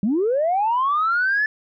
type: linear sweep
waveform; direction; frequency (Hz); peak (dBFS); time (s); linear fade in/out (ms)
sine; up; 185 to 1750; -16; 0.03-1.46; 2
effects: tanh soft clip ceiling -13 dBFS